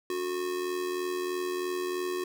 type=tone with amplitude modulation; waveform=square; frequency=364 Hz; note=F#4; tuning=28 cents flat; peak=-28 dBFS; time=0.1-2.24 s; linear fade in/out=2 ms; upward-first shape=sine; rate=83.1 Hz; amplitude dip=55%; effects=none